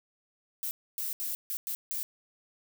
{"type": "noise bursts at uneven times", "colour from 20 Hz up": "violet", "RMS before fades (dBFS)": -34, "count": 6, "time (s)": [[0.63, 0.71], [0.98, 1.13], [1.2, 1.35], [1.5, 1.57], [1.67, 1.75], [1.91, 2.03]], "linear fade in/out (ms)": 0, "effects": []}